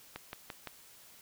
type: click train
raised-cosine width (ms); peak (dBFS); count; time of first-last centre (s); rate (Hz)
0.3; -24; 4; 0.16-0.673; 5.85
effects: white hiss -57 dBFS RMS until 1.21 s